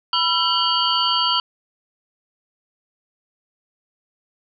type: tone cluster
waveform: sine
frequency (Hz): 989 / 1351 / 2887 / 3149 / 4538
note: B5 / E6 / F#7 / G7 / C#8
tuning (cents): +2 / +42 / -43 / +7 / +40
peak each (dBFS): -23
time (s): 0.13-1.4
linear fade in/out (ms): 2
effects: none